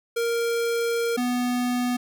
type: tone pair in turn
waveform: square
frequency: 466.2 / 246.4 Hz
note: A#4 / B3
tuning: 0 / -4 cents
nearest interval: major seventh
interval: 1104 cents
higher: first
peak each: -23 dBFS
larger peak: neither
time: 0.16-1.17 / 1.17-1.97 s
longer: first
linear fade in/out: 10 ms
effects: none